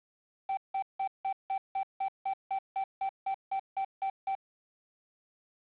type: tone bursts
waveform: triangle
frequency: 776 Hz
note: G5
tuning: 18 cents flat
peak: -27 dBFS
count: 16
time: 0.49-4.352 s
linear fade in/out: 5 ms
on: 82 ms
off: 170 ms
effects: resampled to 8000 Hz + 9-bit